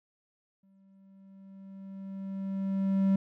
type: tone with exponential growth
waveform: triangle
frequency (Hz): 193.8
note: G3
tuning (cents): -20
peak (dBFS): -19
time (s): 0.63-3.16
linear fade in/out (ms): 5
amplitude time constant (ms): 550
effects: none